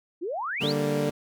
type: exponential sweep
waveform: sine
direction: up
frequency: 311.1 to 4988 Hz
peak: -28 dBFS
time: 0.21-0.73 s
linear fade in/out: 20 ms
type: chord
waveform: sawtooth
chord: G minor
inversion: second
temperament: equal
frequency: 146.83 / 196 / 233.1 Hz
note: D3 / G3 / Bb3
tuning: 0 / 0 / 0 cents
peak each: -29 dBFS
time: 0.6-1.11 s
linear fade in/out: 20 ms
type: harmonic tone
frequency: 146.83 Hz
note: D3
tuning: in tune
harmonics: 1 / 2 / 3 / 4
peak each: -27 / -30 / -29 / -33 dBFS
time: 0.63-1.1 s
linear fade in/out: 5 ms
effects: none